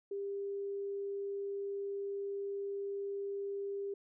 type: tone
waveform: sine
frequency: 398.8 Hz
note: G4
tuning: 30 cents sharp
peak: -36 dBFS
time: 0.11-3.94 s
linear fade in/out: 5 ms
effects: none